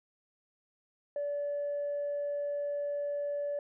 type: tone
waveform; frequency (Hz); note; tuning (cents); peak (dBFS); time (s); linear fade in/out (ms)
sine; 577; D5; -31; -30; 1.16-3.59; 2
effects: tanh soft clip ceiling -28 dBFS